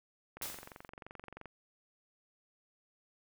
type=click train; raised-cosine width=0.5 ms; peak=-32 dBFS; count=26; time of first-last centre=0.37-1.457 s; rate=23 Hz
type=noise with exponential decay; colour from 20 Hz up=white; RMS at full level=-38 dBFS; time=0.42-0.88 s; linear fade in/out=0 ms; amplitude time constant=100 ms
effects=none